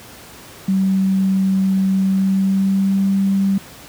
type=tone with pitch glide; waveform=sine; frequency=191.6 to 195.29 Hz; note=G3 to G3; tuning=-39 to -6 cents; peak=-13 dBFS; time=0.68-3.58 s; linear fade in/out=5 ms; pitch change=+33 cents; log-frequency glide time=2.02-3.08 s; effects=pink hiss -39 dBFS RMS until 3.88 s + high-pass 80 Hz 12 dB/octave